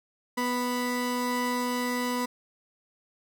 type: tone pair together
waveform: 30% pulse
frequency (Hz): 246.7 / 987.8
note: B3 / B5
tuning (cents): -2 / 0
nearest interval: 2 octaves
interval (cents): 2402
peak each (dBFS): -26 / -28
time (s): 0.37-2.26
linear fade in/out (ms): 10
effects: none